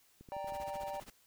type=click train; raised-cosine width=3 ms; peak=-40 dBFS; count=9; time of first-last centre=0.21-0.835 s; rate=12.8 Hz
type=chord; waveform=triangle; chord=G minor; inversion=second; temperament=equal; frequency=587.3 / 784 / 932.3 Hz; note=D5 / G5 / Bb5; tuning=0 / 0 / 0 cents; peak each=-40 / -40 / -43 dBFS; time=0.32-1 s; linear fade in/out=0 ms
type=noise with tremolo; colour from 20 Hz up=pink; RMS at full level=-50 dBFS; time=0.47-1.1 s; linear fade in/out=2 ms; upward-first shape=sine; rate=15 Hz; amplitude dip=100%
effects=white hiss -68 dBFS RMS until 1.26 s